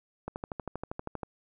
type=click train; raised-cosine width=1 ms; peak=-21 dBFS; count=13; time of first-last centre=0.28-1.232 s; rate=12.6 Hz; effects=none